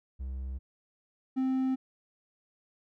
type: tone pair in turn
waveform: triangle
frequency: 65.41 / 261.6 Hz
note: C2 / C4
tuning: 0 / 0 cents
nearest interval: 2 octaves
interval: 2400 cents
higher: second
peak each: -32 / -24 dBFS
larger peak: second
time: 0.19-0.59 / 1.36-1.76 s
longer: neither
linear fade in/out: 20 ms
effects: none